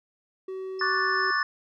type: tone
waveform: triangle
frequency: 378.6 Hz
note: F#4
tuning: 40 cents sharp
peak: -30 dBFS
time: 0.48-1.31 s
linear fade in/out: 5 ms
type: tone with tremolo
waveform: sine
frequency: 5240 Hz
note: E8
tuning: 11 cents flat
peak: -33 dBFS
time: 0.79-1.43 s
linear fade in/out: 5 ms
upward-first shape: triangle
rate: 2.7 Hz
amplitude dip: 25%
type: chord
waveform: sine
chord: D major seventh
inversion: third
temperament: equal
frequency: 1108.7 / 1174.7 / 1480 / 1760 Hz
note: C#6 / D6 / F#6 / A6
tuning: 0 / 0 / 0 / 0 cents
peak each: -30 / -29 / -30 / -26 dBFS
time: 0.81-1.43 s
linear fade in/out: 2 ms
effects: none